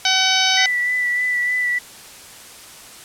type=harmonic tone; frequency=757 Hz; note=F#5; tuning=39 cents sharp; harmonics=1 / 2 / 3 / 4 / 5 / 6 / 7 / 8; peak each=-23 / -23 / -22 / -21 / -21 / -24 / -24 / -25 dBFS; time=0.05-0.66 s; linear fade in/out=2 ms
type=tone with vibrato; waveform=sine; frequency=1975.5 Hz; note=B6; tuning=in tune; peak=-17 dBFS; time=0.57-1.79 s; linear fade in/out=10 ms; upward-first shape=sine; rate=3.3 Hz; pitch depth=20 cents each way
effects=white hiss -40 dBFS RMS until 3.04 s + low-pass 11000 Hz 12 dB/octave